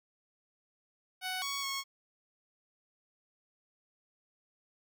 10% pulse tone with pitch steps, 744 / 1116 / 1096 Hz, F#5 / C#6 / C#6, +9 / +11 / -20 cents, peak -26 dBFS, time 1.21-1.84 s, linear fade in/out 50 ms, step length 210 ms, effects none

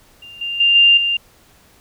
sine tone with level steps, 2794 Hz, F7, in tune, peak -35 / -21 / -10 / -7 / -15 dBFS, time 0.22-1.17 s, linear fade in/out 5 ms, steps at 0.41 / 0.6 / 0.75 / 0.97 s, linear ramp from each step 5 ms, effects pink hiss -51 dBFS RMS until 1.8 s

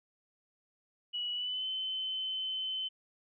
sine tone with pitch glide, 2932 to 3058 Hz, F#7 to G7, -16 to -44 cents, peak -33 dBFS, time 1.13-2.89 s, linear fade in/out 20 ms, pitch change +72 cents, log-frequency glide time 1.33-1.66 s, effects none

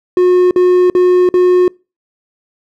triangle tone bursts, 361.7 Hz, F#4, 39 cents flat, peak -4 dBFS, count 4, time 0.17-1.68 s, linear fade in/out 2 ms, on 340 ms, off 50 ms, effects noise-tail reverb RT60 0.3 s tail -26 dB re dry

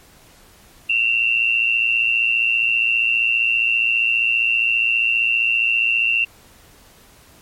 sine tone pair together, 2637 / 2752 Hz, E7 / F7, 0 / -26 cents, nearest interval minor second, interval 74 cents, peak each -21 / -16 dBFS, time 0.89-6.25 s, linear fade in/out 10 ms, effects pink hiss -49 dBFS RMS until 7.41 s + MP3 64 kbps

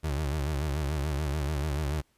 30% pulse tone with vibrato, 73.42 Hz, D2, in tune, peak -25 dBFS, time 0.03-2.02 s, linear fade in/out 20 ms, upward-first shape sine, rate 6.9 Hz, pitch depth 130 cents each way, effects pink hiss -70 dBFS RMS until 2.17 s + resampled to 32000 Hz

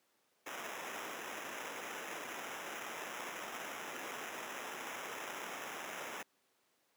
white noise with sample-and-hold, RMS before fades -44 dBFS, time 0.46-6.23 s, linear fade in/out 5 ms, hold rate 4410 Hz, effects pink hiss -75 dBFS RMS until 6.96 s + high-pass 300 Hz 12 dB/octave

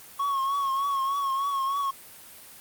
triangle tone with vibrato, 1100 Hz, C#6, 14 cents flat, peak -22 dBFS, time 0.19-1.91 s, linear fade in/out 10 ms, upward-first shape triangle, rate 3.3 Hz, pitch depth 60 cents each way, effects white hiss -47 dBFS RMS until 2.6 s + Opus 32 kbps

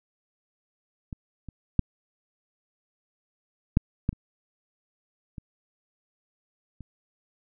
clicks, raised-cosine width 5 ms, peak -23 / -27 / -7 / -6 / -11 / -28 / -25 / -29 dBFS, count 8, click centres 1.128 / 1.487 / 1.793 / 3.771 / 4.091 / 4.129 / 5.382 / 6.807 s, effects none

